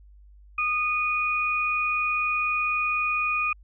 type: tone pair together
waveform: sine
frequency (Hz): 1232 / 2464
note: D#6 / D#7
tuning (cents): -17 / -17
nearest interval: octave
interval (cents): 1200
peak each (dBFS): -27 / -24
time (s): 0.58-3.53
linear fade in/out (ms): 5
effects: added 50 Hz sine -48 dBFS peak until 3.63 s